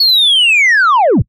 sine linear sweep, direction down, 4435 to 66.6 Hz, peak -4 dBFS, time 0-1.22 s, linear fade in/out 5 ms, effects noise-tail reverb RT60 0.1 s tail -24 dB re dry + tanh soft clip ceiling -5 dBFS

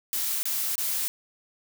blue noise bursts, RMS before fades -28 dBFS, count 3, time 0.13-1.08 s, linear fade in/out 0 ms, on 300 ms, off 25 ms, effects none

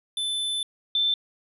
square / sine tone pair in turn, 3520 / 3544 Hz, A7 / A7, 0 / +12 cents, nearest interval unison, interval 12 cents, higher second, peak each -26 / -20 dBFS, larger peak second, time 0.17-0.63 / 0.95-1.14 s, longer first, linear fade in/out 2 ms, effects resampled to 32000 Hz

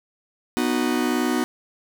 45% pulse chord, B major, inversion none, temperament just, 246.9 / 308.7 / 370.4 Hz, B3 / D#4 / F#4, 0 / -14 / +2 cents, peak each -23 / -25 / -27 dBFS, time 0.57-1.44 s, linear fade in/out 0 ms, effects none

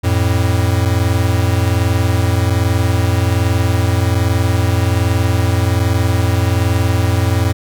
square tone pair together, 88.6 / 109.84 Hz, F2 / A2, +25 / -3 cents, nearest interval major third, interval 372 cents, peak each -15 / -16 dBFS, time 0.03-7.53 s, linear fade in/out 20 ms, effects none

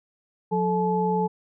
sine tone cluster, 179.3 / 436.1 / 860 Hz, F3 / A4 / A5, +46 / -15 / -40 cents, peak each -25 dBFS, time 0.51-1.28 s, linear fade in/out 20 ms, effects none

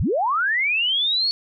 sine linear sweep, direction up, 46.25 to 4453 Hz, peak -18 dBFS, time 0-1.31 s, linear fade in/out 0 ms, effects none

